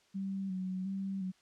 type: tone with vibrato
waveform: sine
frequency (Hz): 190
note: F#3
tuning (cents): +46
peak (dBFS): -34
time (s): 0.14-1.32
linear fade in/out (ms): 20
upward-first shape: square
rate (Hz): 1.4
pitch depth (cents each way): 36
effects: white hiss -68 dBFS RMS until 1.41 s + low-pass 6000 Hz 12 dB/octave